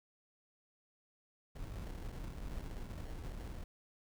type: noise with sample-and-hold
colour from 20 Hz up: brown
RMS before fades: -44 dBFS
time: 1.55-3.64 s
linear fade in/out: 10 ms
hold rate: 1225 Hz
effects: none